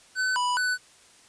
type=tone with pitch steps; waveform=square; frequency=1514 / 986 / 1496 Hz; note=F#6 / B5 / F#6; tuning=+39 / -3 / +19 cents; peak=-24 dBFS; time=0.15-0.78 s; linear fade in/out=50 ms; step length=210 ms; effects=white hiss -55 dBFS RMS until 1.28 s + resampled to 22050 Hz